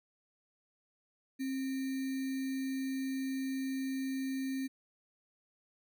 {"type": "tone with sample-and-hold", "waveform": "sine", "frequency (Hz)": 266, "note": "C4", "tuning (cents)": 29, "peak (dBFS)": -33, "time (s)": [1.39, 4.68], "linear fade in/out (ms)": 20, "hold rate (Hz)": 2100, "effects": []}